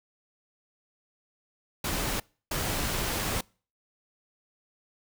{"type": "noise bursts at uneven times", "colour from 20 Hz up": "pink", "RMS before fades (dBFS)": -30, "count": 2, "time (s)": [[1.84, 2.2], [2.51, 3.41]], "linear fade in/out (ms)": 5, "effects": ["noise-tail reverb RT60 0.4 s tail -26 dB re dry"]}